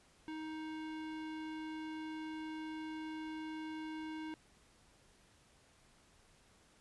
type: tone with low-pass filter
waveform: square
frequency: 313.5 Hz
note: D#4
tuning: 13 cents sharp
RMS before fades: -44 dBFS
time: 0.28-4.34 s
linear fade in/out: 0 ms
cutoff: 2900 Hz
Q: 1.1
effects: pink hiss -67 dBFS RMS until 6.8 s + resampled to 24000 Hz